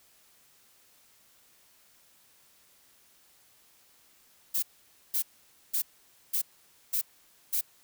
violet noise bursts, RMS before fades -28 dBFS, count 6, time 4.54-7.612 s, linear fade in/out 10 ms, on 87 ms, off 510 ms, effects white hiss -62 dBFS RMS until 7.83 s

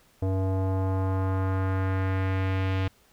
square tone with low-pass filter sweep, 95 Hz, F#2, 46 cents sharp, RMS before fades -26 dBFS, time 0.22-2.88 s, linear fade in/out 5 ms, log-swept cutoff 600 to 3000 Hz, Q 1.6, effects pink hiss -61 dBFS RMS until 3.12 s

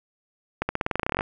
accelerating click train, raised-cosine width 0.5 ms, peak -9 dBFS, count 16, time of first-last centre 0.62-1.209 s, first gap 70 ms, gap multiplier 0.91, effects none

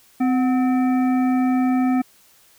harmonic tone with a mistuned harmonic, 257.6 Hz, C4, 27 cents flat, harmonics 1 / 3 / 5 / 7 / 9, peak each -16 / -26 / -34 / -39 / -38 dBFS, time 0.2-2.02 s, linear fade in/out 10 ms, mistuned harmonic 3, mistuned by -78 cents, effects white hiss -54 dBFS RMS until 2.58 s

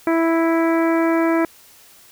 harmonic tone, 329.6 Hz, E4, in tune, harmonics 1 / 2 / 3 / 4 / 5 / 6 / 7, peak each -16 / -22 / -26 / -28 / -30 / -32 / -33 dBFS, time 0.07-1.45 s, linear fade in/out 2 ms, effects white hiss -48 dBFS RMS until 2.11 s

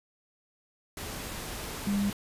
sine tone in noise, 201.7 Hz, G3, 50 cents sharp, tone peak -25 dBFS, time 1.87-2.1 s, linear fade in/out 2 ms, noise pink, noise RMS -38 dBFS, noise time 0.97-2.13 s, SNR +10 dB, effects resampled to 32000 Hz

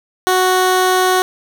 15% pulse tone, 370 Hz, F#4, in tune, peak -5 dBFS, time 0.27-1.22 s, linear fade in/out 0 ms, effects none

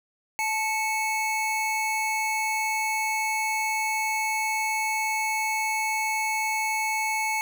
square tone pair together, 871.9 / 2211 Hz, A5 / C#7, -16 / -5 cents, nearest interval octave + major third, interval 1611 cents, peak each -28 dBFS, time 0.39-7.41 s, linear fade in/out 0 ms, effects none

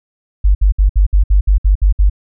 sine tone bursts, 49 Hz, G1, in tune, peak -6 dBFS, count 10, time 0.44-2.098 s, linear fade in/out 10 ms, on 110 ms, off 62 ms, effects none

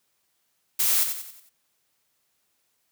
blue noise with echo, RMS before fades -22 dBFS, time 0.79-1.04 s, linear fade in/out 10 ms, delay 91 ms, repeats 5, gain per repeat -7 dB, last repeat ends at 1.495 s, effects white hiss -72 dBFS RMS until 2.91 s + high-pass 60 Hz 12 dB/octave

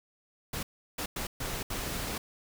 pink noise bursts at uneven times, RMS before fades -35 dBFS, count 5, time 0.53-0.63 / 0.98-1.06 / 1.16-1.27 / 1.4-1.63 / 1.7-2.18 s, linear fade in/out 5 ms, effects none

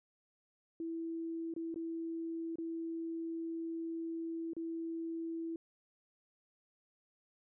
sine tone with dropouts, 329.6 Hz, E4, in tune, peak -37 dBFS, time 0.8-5.56 s, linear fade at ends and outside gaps 2 ms, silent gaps 1.539-1.563 / 1.743-1.759 / 2.557-2.584 / 4.534-4.566 s, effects none

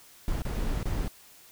brown noise with dropouts, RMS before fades -29 dBFS, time 0.28-1.08 s, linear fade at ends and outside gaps 1 ms, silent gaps 0.42-0.451 / 0.831-0.855 s, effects white hiss -54 dBFS RMS until 1.51 s

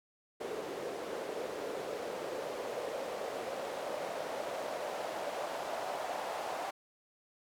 white noise with band-pass filter sweep, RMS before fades -39 dBFS, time 0.4-6.71 s, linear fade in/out 10 ms, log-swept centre 440 to 690 Hz, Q 3, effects none

